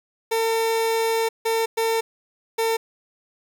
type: tone bursts at uneven times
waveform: 30% pulse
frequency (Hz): 452.1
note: A4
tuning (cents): +47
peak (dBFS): -17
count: 4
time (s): 0.31-1.29 / 1.45-1.66 / 1.77-2.01 / 2.58-2.77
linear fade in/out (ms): 10
effects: 9-bit